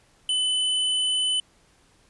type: tone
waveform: square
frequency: 3013 Hz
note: F#7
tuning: 31 cents sharp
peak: -22 dBFS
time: 0.29-1.4 s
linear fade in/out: 2 ms
effects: pink hiss -60 dBFS RMS until 2.09 s + resampled to 24000 Hz